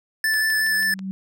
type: tone with vibrato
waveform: square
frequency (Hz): 1752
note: A6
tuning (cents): -8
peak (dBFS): -19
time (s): 0.24-0.94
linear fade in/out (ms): 2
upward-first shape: triangle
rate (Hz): 5.3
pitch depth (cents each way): 13
type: click train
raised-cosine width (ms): 0.2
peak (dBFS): -22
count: 5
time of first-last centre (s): 0.34-0.991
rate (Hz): 6.14
type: tone with exponential growth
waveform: sine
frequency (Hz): 191.2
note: G3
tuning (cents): -43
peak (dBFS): -24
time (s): 0.42-1.11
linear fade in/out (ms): 0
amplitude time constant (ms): 150
effects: none